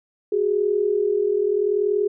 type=tone pair together; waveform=sine; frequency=374.6 / 415.3 Hz; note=F#4 / G#4; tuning=+21 / 0 cents; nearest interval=major second; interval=179 cents; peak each=-23 / -19 dBFS; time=0.32-2.08 s; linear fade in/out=5 ms; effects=none